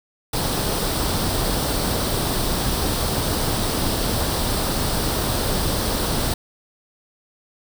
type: noise with comb filter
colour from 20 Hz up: pink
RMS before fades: -22 dBFS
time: 0.33-6.34 s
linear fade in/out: 5 ms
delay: 0.22 ms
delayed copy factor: +0.5
effects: none